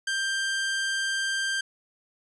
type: tone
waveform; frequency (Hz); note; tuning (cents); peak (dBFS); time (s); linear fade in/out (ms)
sawtooth; 1580; G6; +13; -22; 0.07-1.61; 5
effects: resampled to 22050 Hz